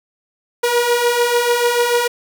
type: beating tone pair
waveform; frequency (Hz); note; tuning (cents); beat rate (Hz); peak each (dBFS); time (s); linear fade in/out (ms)
sawtooth; 474.8 / 481.6; A#4 / B4; +32 / -44; 6.8; -16 / -11; 0.63-2.08; 10
effects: 7-bit